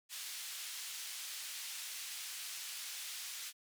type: band-pass noise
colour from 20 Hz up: pink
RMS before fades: -45 dBFS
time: 0.09-3.53 s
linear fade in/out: 50 ms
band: 2800 to 14000 Hz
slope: 12 dB/octave
effects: none